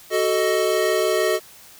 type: chord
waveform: square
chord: D# diminished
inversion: first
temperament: equal with one note detuned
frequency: 373.9 / 440 / 622.3 Hz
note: F#4 / A4 / D#5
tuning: +18 / 0 / 0 cents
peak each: -23 dBFS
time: 0.1-1.4 s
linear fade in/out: 50 ms
effects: white hiss -46 dBFS RMS until 1.79 s